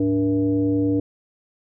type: tone with frequency modulation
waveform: sine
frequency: 291.1 Hz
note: D4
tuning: 15 cents flat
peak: -17 dBFS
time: 0-1 s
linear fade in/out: 5 ms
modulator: 184 Hz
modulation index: 0.79
effects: none